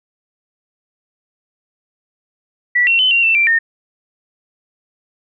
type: tone with pitch steps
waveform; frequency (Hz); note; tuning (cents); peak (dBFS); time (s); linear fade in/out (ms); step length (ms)
sine; 1955 / 2726 / 3038 / 2758 / 2673 / 2355 / 1830; B6 / F7 / F#7 / F7 / E7 / D7 / A#6; -18 / -43 / +45 / -22 / +23 / +4 / -32; -10; 2.75-3.59; 10; 120
effects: none